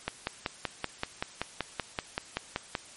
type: click train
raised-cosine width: 0.3 ms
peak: -13 dBFS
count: 15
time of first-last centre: 0.08-2.752 s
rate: 5.24 Hz
effects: white hiss -50 dBFS RMS until 2.96 s + MP3 48 kbps